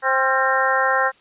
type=harmonic tone with a mistuned harmonic; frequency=263.6 Hz; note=C4; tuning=13 cents sharp; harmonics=2 / 3 / 4 / 5 / 6 / 7; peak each=-23 / -23 / -23 / -23 / -23 / -23 dBFS; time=0.02-1.12 s; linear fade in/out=50 ms; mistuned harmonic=5; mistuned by=+50 cents; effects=white hiss -54 dBFS RMS until 1.2 s + resampled to 8000 Hz